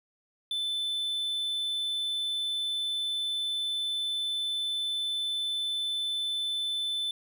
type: tone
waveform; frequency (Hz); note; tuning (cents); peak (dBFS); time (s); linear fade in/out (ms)
triangle; 3520; A7; 0; -27; 0.51-7.11; 2
effects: none